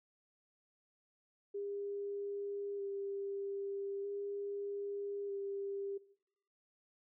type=tone with vibrato; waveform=sine; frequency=400.1 Hz; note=G4; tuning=35 cents sharp; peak=-38 dBFS; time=1.54-5.98 s; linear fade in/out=10 ms; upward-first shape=square; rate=0.4 Hz; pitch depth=13 cents each way; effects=noise-tail reverb RT60 0.7 s tail -19 dB re dry